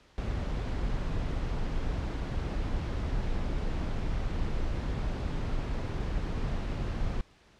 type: noise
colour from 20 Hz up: brown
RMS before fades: -31 dBFS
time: 0.18-7.21 s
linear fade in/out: 0 ms
effects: pink hiss -60 dBFS RMS until 7.59 s + low-pass 5000 Hz 12 dB/octave